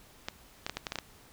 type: clicks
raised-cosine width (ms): 0.2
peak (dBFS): -16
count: 8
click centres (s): 0.285 / 0.665 / 0.696 / 0.77 / 0.868 / 0.921 / 0.957 / 0.987
effects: pink hiss -57 dBFS RMS until 1.32 s